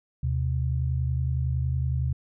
sine tone pair together, 77.38 / 128.2 Hz, D#2 / C3, -9 / -35 cents, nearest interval major sixth, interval 874 cents, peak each -26 dBFS, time 0.23-2.13 s, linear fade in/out 5 ms, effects none

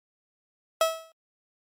30% pulse tone with exponential decay, 649 Hz, E5, 27 cents flat, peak -14 dBFS, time 0.81-1.12 s, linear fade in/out 2 ms, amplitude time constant 66 ms, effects MP3 64 kbps

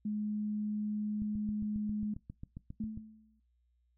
sine tone, 210.6 Hz, G#3, 24 cents sharp, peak -32 dBFS, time 0.05-2.14 s, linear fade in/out 5 ms
click train, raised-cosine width 5 ms, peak -31 dBFS, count 14, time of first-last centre 1.22-2.974 s, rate 7.41 Hz
sine tone with exponential decay, 217.6 Hz, A3, 19 cents flat, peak -32 dBFS, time 2.8-3.4 s, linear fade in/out 5 ms, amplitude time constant 130 ms
effects noise-tail reverb RT60 0.2 s tail -21 dB re dry + added 60 Hz sine -70 dBFS peak until 3.97 s

